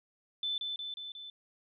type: tone with echo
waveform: sine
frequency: 3520 Hz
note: A7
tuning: in tune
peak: -31 dBFS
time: 0.43-0.58 s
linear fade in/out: 2 ms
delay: 180 ms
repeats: 4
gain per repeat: -3 dB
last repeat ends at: 1.3 s
effects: none